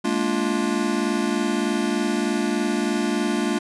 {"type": "chord", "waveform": "square", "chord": "Bb dominant seventh", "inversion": "third", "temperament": "just", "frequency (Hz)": [209.8, 233.1, 291.4, 349.6], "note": ["Ab3", "Bb3", "D4", "F4"], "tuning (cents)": [18, 0, -13, 2], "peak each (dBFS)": -27, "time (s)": [0.04, 3.59], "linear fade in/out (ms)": 10, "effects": ["resampled to 24000 Hz"]}